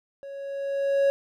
triangle tone with level ramp, 554.4 Hz, C#5, in tune, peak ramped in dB -35 to -15 dBFS, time 0.23-1.1 s, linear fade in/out 0 ms, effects none

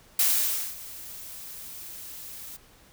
blue noise with ADSR envelope, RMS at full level -21 dBFS, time 0.19-2.57 s, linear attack 4 ms, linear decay 550 ms, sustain -20 dB, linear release 11 ms, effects pink hiss -56 dBFS RMS until 2.92 s

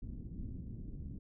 pink low-pass noise, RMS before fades -44 dBFS, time 0.02-1.19 s, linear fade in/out 5 ms, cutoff 260 Hz, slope 24 dB/octave, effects none

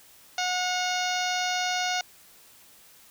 harmonic tone with a mistuned harmonic, 728 Hz, F#5, 28 cents flat, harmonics 1 / 2 / 3 / 4 / 5 / 6 / 7 / 8 / 9, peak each -29 / -32 / -34 / -35 / -36 / -37 / -37 / -38 / -39 dBFS, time 0.38-2.01 s, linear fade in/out 2 ms, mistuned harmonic 4, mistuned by -39 cents, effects white hiss -54 dBFS RMS until 3.1 s

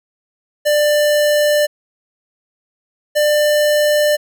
square tone pair in turn, 593 / 595.7 Hz, D5 / D5, +17 / +24 cents, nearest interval unison, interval 7 cents, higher second, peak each -12 dBFS, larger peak neither, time 0.65-1.67 / 3.15-4.17 s, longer neither, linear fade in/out 20 ms, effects none

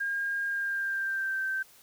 sine tone with pitch glide, 1616 to 1554.7 Hz, G#6 to G6, -48 to -15 cents, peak -28 dBFS, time 0-1.63 s, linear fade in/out 10 ms, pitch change -67 cents, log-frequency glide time 0.46-1.45 s, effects white hiss -57 dBFS RMS until 1.82 s

